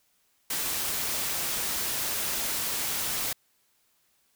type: noise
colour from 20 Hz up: white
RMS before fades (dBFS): -30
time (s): 0.5-3.33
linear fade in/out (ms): 5
effects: white hiss -69 dBFS RMS until 4.35 s